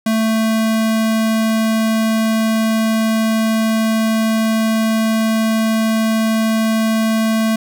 square tone, 221.7 Hz, A3, 13 cents sharp, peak -14 dBFS, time 0.06-7.56 s, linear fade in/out 5 ms, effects none

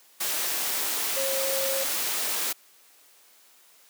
sine tone in noise, 539 Hz, C#5, 49 cents flat, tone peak -28 dBFS, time 1.16-1.84 s, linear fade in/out 10 ms, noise white, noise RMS -28 dBFS, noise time 0.2-2.53 s, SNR -3 dB, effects white hiss -57 dBFS RMS until 3.89 s + high-pass 300 Hz 12 dB/octave

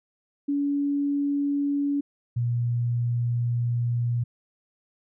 sine tone pair in turn, 284.5 / 119.62 Hz, C#4 / A#2, +45 / +45 cents, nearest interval octave + minor third, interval 1500 cents, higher first, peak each -22 dBFS, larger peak neither, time 0.48-2.01 / 2.36-4.24 s, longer second, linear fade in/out 10 ms, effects none

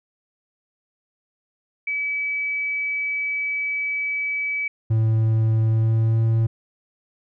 sine tone, 2290 Hz, D7, 44 cents flat, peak -22 dBFS, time 1.87-4.68 s, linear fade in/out 5 ms
triangle tone with pitch glide, 111.1 to 112.78 Hz, A2 to A2, +17 to +43 cents, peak -14 dBFS, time 4.9-6.47 s, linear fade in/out 10 ms, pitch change +26 cents, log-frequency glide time 5.68-6.14 s
effects none

